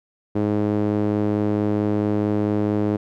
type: tone with band-pass filter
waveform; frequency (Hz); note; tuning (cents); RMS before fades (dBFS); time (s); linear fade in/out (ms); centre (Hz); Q
sawtooth; 104.5; G#2; +11; -21; 0.35-2.97; 10; 340; 1.5
effects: none